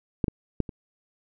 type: clicks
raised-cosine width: 3 ms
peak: -10 / -13 / -10 / -23 dBFS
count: 4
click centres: 0.242 / 0.282 / 0.603 / 0.692 s
effects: none